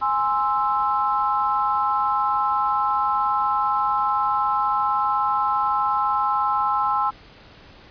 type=chord; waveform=sine; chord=Ab augmented; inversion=none; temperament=equal; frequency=830.6 / 1046.5 / 1318.5 Hz; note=Ab5 / C6 / E6; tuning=0 / 0 / 0 cents; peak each=-23 / -23 / -23 dBFS; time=0.01-7.11 s; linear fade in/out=20 ms; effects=pink hiss -47 dBFS RMS until 7.9 s + resampled to 11025 Hz